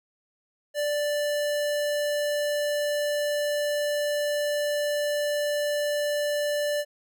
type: tone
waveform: square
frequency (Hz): 587.3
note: D5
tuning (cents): 0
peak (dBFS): -25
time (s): 0.74-6.85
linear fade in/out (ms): 50
effects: none